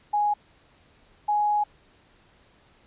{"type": "tone pair in turn", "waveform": "sine", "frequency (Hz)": [830.6, 834.4], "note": ["G#5", "G#5"], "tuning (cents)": [0, 8], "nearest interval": "unison", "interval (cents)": 8, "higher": "second", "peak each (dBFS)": -20, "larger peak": "neither", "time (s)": [[0.13, 0.34], [1.28, 1.64]], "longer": "second", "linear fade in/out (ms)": 10, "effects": ["pink hiss -59 dBFS RMS until 2.86 s", "resampled to 8000 Hz"]}